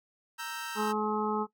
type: chord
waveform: sawtooth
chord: E diminished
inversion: second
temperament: equal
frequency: 932.3 / 1318.5 / 1568 Hz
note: Bb5 / E6 / G6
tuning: 0 / 0 / 0 cents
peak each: -37 dBFS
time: 0.38-0.93 s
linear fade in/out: 20 ms
type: harmonic tone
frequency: 212.9 Hz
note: G#3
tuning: 43 cents sharp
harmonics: 1 / 2 / 4 / 5 / 6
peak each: -33 / -32 / -34 / -37 / -36 dBFS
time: 0.75-1.47 s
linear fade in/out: 50 ms
effects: noise-tail reverb RT60 0.1 s tail -18 dB re dry